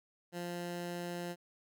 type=tone; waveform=15% pulse; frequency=174.61 Hz; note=F3; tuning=in tune; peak=-32 dBFS; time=0.32-1.36 s; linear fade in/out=50 ms; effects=none